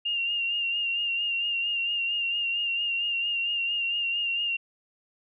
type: tone with vibrato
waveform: sine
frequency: 2794 Hz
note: F7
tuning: in tune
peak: -25 dBFS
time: 0.05-4.57 s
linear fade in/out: 10 ms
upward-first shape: sine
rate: 4.4 Hz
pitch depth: 35 cents each way
effects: none